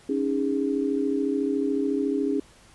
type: chord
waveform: sine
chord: C# suspended second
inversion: none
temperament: equal with one note detuned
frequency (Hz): 277.2 / 311.1 / 409.6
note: C#4 / D#4 / G#4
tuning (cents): 0 / 0 / -24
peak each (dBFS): -25 / -29 / -27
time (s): 0.09-2.4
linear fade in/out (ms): 5
effects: pink hiss -54 dBFS RMS until 2.74 s + resampled to 24000 Hz